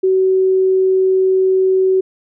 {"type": "tone", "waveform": "sine", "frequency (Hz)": 377.4, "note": "F#4", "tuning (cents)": 34, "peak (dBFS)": -10, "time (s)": [0.03, 2.01], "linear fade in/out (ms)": 10, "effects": []}